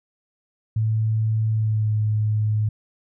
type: tone with pitch glide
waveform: sine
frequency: 110 to 107.18 Hz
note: A2 to A2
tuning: 0 to -45 cents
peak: -18 dBFS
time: 0.76-2.69 s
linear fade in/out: 5 ms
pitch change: -45 cents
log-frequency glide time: 1.51-1.92 s
effects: none

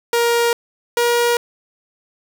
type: tone pair in turn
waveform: sawtooth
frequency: 470.8 / 476.3 Hz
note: A#4 / A#4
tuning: +17 / +37 cents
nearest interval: unison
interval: 20 cents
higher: second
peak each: -10 dBFS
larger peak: neither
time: 0.13-0.53 / 0.97-1.37 s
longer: neither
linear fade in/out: 2 ms
effects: none

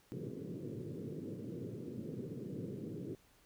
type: band-pass noise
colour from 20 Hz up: pink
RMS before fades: -44 dBFS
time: 0.12-3.15 s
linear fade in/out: 0 ms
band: 110 to 470 Hz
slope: 48 dB/octave
effects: pink hiss -68 dBFS RMS until 3.45 s

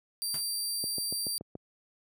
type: tone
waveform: 20% pulse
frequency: 4699 Hz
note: D8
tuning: in tune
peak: -25 dBFS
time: 0.22-1.38 s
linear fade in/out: 0 ms
type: noise with exponential decay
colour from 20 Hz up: pink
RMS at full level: -39 dBFS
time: 0.34-0.47 s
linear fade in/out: 1 ms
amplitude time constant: 28 ms
type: click train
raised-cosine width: 2 ms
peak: -26 dBFS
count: 6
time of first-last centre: 0.84-1.553 s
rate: 7.01 Hz
effects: high-pass 100 Hz 12 dB/octave

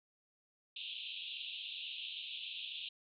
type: band-pass noise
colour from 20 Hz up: white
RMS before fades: -45 dBFS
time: 0.76-2.89 s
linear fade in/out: 5 ms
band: 2600 to 3800 Hz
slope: 96 dB/octave
effects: none

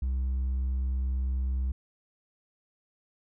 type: tone with hard clipping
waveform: triangle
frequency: 64.6 Hz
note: C2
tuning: 21 cents flat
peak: -25 dBFS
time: 0.02-1.72 s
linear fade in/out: 5 ms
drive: 1 dB
effects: none

